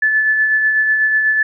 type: tone with tremolo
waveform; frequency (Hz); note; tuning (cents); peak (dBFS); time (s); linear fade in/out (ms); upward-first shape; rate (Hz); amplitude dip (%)
sine; 1738; A6; -22; -10; 0.02-1.43; 5; sine; 8.1; 35
effects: none